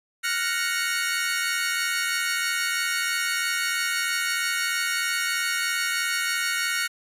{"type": "chord", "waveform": "sawtooth", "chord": "Gb major seventh", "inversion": "third", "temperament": "equal", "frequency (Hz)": [1396.9, 1480, 1864.7, 2217], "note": ["F6", "Gb6", "Bb6", "Db7"], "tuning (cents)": [0, 0, 0, 0], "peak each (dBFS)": -26, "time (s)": [0.23, 6.88], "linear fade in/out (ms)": 20, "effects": ["resampled to 32000 Hz"]}